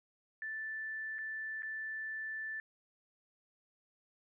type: tone with dropouts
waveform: sine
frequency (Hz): 1760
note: A6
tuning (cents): 0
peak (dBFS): -38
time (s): 0.42-2.6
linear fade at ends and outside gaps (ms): 1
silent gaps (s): 1.184-1.188 / 1.622-1.631
effects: none